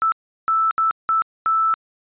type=tone bursts at uneven times; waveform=sine; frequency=1318.5 Hz; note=E6; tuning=in tune; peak=-15 dBFS; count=5; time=0.02-0.12 / 0.48-0.71 / 0.78-0.91 / 1.09-1.22 / 1.46-1.74 s; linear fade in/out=0 ms; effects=resampled to 8000 Hz

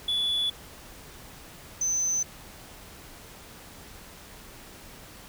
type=tone pair in turn; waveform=sine; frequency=3434 / 6119 Hz; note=A7 / G8; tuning=-43 / -43 cents; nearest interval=minor seventh; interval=1000 cents; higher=second; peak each=-22 / -22 dBFS; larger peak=neither; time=0.08-0.5 / 1.81-2.23 s; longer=neither; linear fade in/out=5 ms; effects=tanh soft clip ceiling -22 dBFS + pink hiss -47 dBFS RMS until 5.28 s

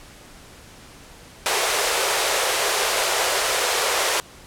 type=high-pass noise; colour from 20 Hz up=pink; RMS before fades=-21 dBFS; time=1.46-4.2 s; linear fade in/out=0 ms; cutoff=400 Hz; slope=48 dB/octave; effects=pink hiss -45 dBFS RMS until 4.46 s + low-pass 11000 Hz 12 dB/octave

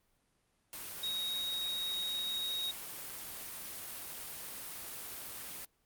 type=tone in noise; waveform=sine; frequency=3776 Hz; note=A#7; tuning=22 cents sharp; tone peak=-34 dBFS; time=1.03-2.71 s; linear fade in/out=2 ms; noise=white; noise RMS=-44 dBFS; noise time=0.73-5.65 s; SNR=+7 dB; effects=pink hiss -75 dBFS RMS until 5.85 s + Opus 32 kbps

